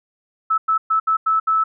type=tone bursts at uneven times; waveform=sine; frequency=1307 Hz; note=E6; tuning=15 cents flat; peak=-14 dBFS; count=6; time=0.5-0.58 / 0.68-0.78 / 0.9-1 / 1.07-1.17 / 1.26-1.4 / 1.47-1.64 s; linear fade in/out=10 ms; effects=none